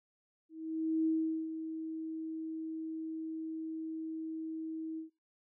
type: tone with ADSR envelope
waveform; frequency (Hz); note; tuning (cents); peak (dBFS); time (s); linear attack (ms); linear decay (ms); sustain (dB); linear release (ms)
sine; 320; D#4; +49; -27; 0.49-5.1; 570; 420; -10; 120
effects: noise-tail reverb RT60 0.4 s tail -26 dB re dry